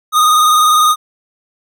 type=tone with vibrato; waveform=square; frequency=1237 Hz; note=D#6; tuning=10 cents flat; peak=-8 dBFS; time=0.12-0.96 s; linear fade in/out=50 ms; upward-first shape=triangle; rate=20 Hz; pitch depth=49 cents each way; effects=none